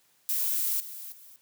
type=noise with level steps; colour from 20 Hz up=violet; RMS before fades=-28 / -41 / -51 dBFS; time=0.29-1.36 s; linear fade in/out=0 ms; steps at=0.8 / 1.12 s; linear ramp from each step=2 ms; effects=white hiss -66 dBFS RMS until 1.41 s + high-pass 60 Hz 12 dB/octave